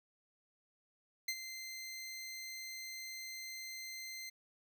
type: tone with ADSR envelope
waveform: 20% pulse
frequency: 2078 Hz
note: C7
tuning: 12 cents flat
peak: -28 dBFS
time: 1.28-4.3 s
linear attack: 5 ms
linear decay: 58 ms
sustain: -11 dB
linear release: 12 ms
effects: none